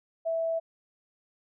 sine tone, 657 Hz, E5, 6 cents flat, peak -26 dBFS, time 0.25-0.6 s, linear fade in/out 20 ms, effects none

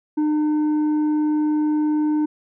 sine tone with tanh clipping, 303.1 Hz, D#4, 45 cents flat, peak -18 dBFS, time 0.17-2.26 s, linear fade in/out 10 ms, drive 5 dB, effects none

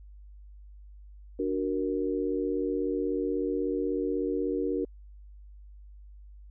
sine chord, D augmented, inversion none, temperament equal, 293.7 / 370 / 466.2 Hz, D4 / F#4 / A#4, 0 / 0 / 0 cents, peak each -31 dBFS, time 1.39-4.85 s, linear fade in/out 5 ms, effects added 50 Hz sine -46 dBFS peak until 6.5 s

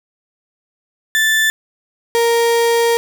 35% pulse tone pair in turn, 1760 / 466.2 Hz, A6 / A#4, 0 / 0 cents, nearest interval octave + major seventh, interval 2300 cents, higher first, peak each -10 dBFS, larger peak neither, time 1.15-1.5 / 2.15-2.97 s, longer second, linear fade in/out 0 ms, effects none

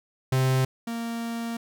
45% pulse tone pair in turn, 130.81 / 231.7 Hz, C3 / A#3, 0 / -10 cents, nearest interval minor seventh, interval 990 cents, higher second, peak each -20 / -29 dBFS, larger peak first, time 0.32-0.65 / 0.87-1.57 s, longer second, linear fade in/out 5 ms, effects none

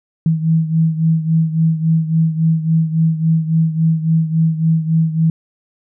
sine beating tone pair, 160.7 / 164.3 Hz, E3 / E3, -44 / -5 cents, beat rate 3.6 Hz, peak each -13 / -18 dBFS, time 0.26-5.3 s, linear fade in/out 2 ms, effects none

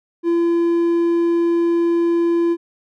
triangle tone, 339.7 Hz, F4, 48 cents flat, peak -12 dBFS, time 0.23-2.57 s, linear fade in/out 50 ms, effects none

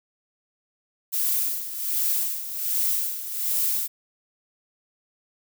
violet noise with tremolo, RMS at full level -23 dBFS, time 1.12-3.88 s, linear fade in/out 20 ms, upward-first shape sine, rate 1.3 Hz, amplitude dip 70%, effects none

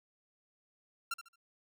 sawtooth tone with echo, 1368 Hz, F6, 36 cents flat, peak -30 dBFS, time 1.11-1.14 s, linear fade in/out 5 ms, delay 73 ms, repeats 3, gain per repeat -11 dB, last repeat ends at 1.359 s, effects none

